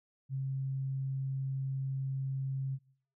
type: tone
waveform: sine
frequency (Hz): 134.4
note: C3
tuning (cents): +47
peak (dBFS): -32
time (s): 0.29-2.79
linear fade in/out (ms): 50
effects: noise-tail reverb RT60 0.6 s tail -23 dB re dry